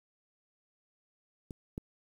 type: clicks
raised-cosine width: 3 ms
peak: -29 / -24 dBFS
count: 2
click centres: 1.508 / 1.779 s
effects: 9-bit